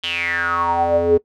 square tone with band-pass filter sweep, 85.4 Hz, F2, 38 cents flat, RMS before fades -18 dBFS, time 0.03-1.18 s, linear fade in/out 10 ms, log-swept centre 3200 to 390 Hz, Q 9.7, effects noise-tail reverb RT60 0.1 s tail -19 dB re dry

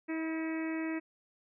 harmonic tone with a mistuned harmonic, 320.8 Hz, E4, 47 cents flat, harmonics 1 / 2 / 3 / 4 / 5 / 6 / 7 / 8, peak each -33 / -45 / -49 / -51 / -49 / -45 / -47 / -50 dBFS, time 0.08-1 s, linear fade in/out 20 ms, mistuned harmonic 3, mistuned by +21 cents, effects none

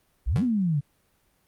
sine exponential two-way sweep, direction up then down, 46.59 to 261.6 to 136 Hz, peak -21 dBFS, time 0.26-0.81 s, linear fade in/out 20 ms, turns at 0.43 s
30% pulse tone with exponential decay, 92.5 Hz, F#2, in tune, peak -22 dBFS, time 0.36-0.53 s, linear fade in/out 0 ms, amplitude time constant 36 ms
effects pink hiss -67 dBFS RMS until 1.47 s + Opus 32 kbps

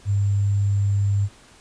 sine tone with sample-and-hold, 100.3 Hz, G2, 40 cents sharp, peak -17 dBFS, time 0.05-1.29 s, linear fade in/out 50 ms, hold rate 7350 Hz, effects pink hiss -50 dBFS RMS until 1.6 s + resampled to 22050 Hz

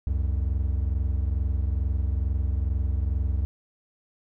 triangle tone pair together, 65.41 / 87.69 Hz, C2 / F2, 0 / +8 cents, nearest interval perfect fourth, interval 508 cents, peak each -22 / -26 dBFS, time 0.07-3.45 s, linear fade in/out 0 ms, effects none

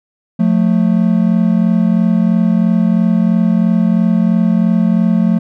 triangle tone pair together, 178.5 / 221.5 Hz, F3 / A3, +38 / +12 cents, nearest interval major third, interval 374 cents, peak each -10 dBFS, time 0.39-5.39 s, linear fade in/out 10 ms, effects none

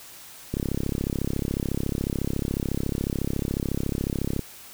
click train, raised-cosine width 3 ms, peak -13 dBFS, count 132, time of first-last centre 0.54-4.393 s, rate 34 Hz, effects white hiss -45 dBFS RMS until 4.73 s

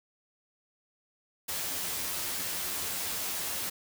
white noise with comb filter, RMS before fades -34 dBFS, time 1.48-3.7 s, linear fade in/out 10 ms, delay 11 ms, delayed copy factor +0.65, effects none

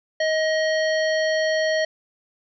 harmonic tone with a mistuned harmonic, 630 Hz, D#5, 21 cents sharp, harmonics 1 / 3 / 5 / 7 / 9, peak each -20 / -25 / -34 / -32 / -39 dBFS, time 0.2-1.85 s, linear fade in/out 5 ms, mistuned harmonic 7, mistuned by -16 cents, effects none

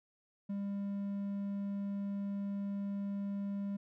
triangle tone, 200 Hz, G3, 35 cents sharp, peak -33 dBFS, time 0.49-3.77 s, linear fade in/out 10 ms, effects none

